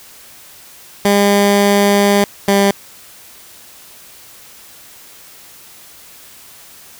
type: tone pair in turn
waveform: 15% pulse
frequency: 202 / 199.22 Hz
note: G#3 / G3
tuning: -48 / +28 cents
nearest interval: unison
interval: 24 cents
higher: first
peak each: -3 dBFS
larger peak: neither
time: 1.05-2.24 / 2.48-2.71 s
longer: first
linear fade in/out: 2 ms
effects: white hiss -40 dBFS RMS until 6.99 s